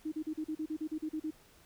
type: tone bursts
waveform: sine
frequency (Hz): 311.1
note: D#4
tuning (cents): 0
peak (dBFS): -33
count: 12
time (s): 0.05-1.308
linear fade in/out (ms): 10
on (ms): 70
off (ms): 38
effects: pink hiss -62 dBFS RMS until 1.65 s